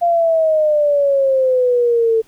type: exponential sweep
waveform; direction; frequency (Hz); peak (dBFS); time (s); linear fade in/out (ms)
sine; down; 697 to 443.9; -11; 0.01-2.22; 20
effects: pink hiss -53 dBFS RMS until 2.27 s

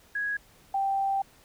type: tone pair in turn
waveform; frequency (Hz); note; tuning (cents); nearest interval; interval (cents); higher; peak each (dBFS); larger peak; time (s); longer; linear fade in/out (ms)
sine; 1661.2 / 783.5; G#6 / G5; 0 / -1; octave + minor second; 1301; first; -27 / -24; second; 0.15-0.37 / 0.74-1.22; second; 5
effects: pink hiss -58 dBFS RMS until 1.44 s

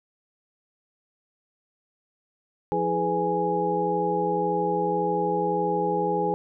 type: tone cluster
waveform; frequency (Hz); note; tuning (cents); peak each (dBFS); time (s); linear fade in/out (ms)
sine; 174.7 / 327 / 419.2 / 501 / 831; F3 / E4 / G#4 / B4 / G#5; +1 / -14 / +16 / +25 / +1; -31 / -32 / -27 / -29 / -26; 2.72-6.34; 0
effects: none

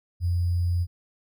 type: tone with sample-and-hold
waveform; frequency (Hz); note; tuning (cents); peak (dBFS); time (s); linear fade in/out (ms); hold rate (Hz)
sine; 87.5; F2; +4; -21; 0.2-0.87; 50; 4900
effects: none

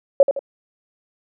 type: tone with echo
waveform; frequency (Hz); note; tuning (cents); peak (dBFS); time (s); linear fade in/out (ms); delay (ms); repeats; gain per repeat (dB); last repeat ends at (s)
sine; 554.4; C#5; 0; -6; 0.2-0.23; 2; 81; 2; -8; 0.392
effects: none

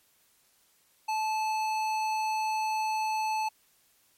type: tone with tanh clipping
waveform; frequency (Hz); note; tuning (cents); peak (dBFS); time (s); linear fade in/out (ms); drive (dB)
sine; 870; A5; -20; -29; 1.08-3.49; 10; 17
effects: white hiss -66 dBFS RMS until 4.17 s + MP3 64 kbps

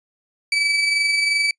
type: tone with amplitude modulation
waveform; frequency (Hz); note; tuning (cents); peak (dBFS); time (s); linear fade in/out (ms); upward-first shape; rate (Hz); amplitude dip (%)
30% pulse; 2300; D7; -37; -13; 0.52-1.51; 2; sine; 22.8; 35
effects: noise-tail reverb RT60 0.1 s tail -25 dB re dry + resampled to 22050 Hz

